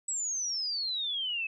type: exponential sweep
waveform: sine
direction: down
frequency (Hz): 7902 to 2568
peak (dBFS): -30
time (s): 0.08-1.47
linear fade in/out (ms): 5
effects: none